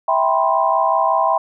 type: chord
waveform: sine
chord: C major seventh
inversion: first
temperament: just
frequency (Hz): 654.1 / 784.9 / 981.1 / 1046.5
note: E5 / G5 / B5 / C6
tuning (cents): -14 / +2 / -12 / 0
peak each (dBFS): -19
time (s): 0.08-1.38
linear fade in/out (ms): 5
effects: none